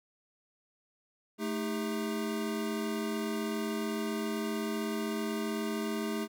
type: tone cluster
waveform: square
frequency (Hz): 218 / 313.7 / 401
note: A3 / D#4 / G4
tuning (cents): -16 / +14 / +39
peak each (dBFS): -35 / -39 / -38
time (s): 1.38-6.28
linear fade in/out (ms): 50
effects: none